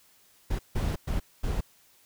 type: noise bursts at uneven times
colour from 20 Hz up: brown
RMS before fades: -28 dBFS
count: 4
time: 0.5-0.59 / 0.75-0.96 / 1.07-1.2 / 1.43-1.61 s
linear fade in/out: 10 ms
effects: white hiss -61 dBFS RMS until 2.05 s